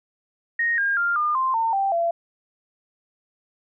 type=tone with pitch steps; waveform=sine; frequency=1864.7 / 1614 / 1396.9 / 1209.1 / 1046.5 / 905.8 / 784 / 678.6 Hz; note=A#6 / G#6 / F6 / D#6 / C6 / A#5 / G5 / F5; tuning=0 / -50 / 0 / -50 / 0 / -50 / 0 / -50 cents; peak=-19 dBFS; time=0.59-2.11 s; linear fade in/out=5 ms; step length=190 ms; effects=none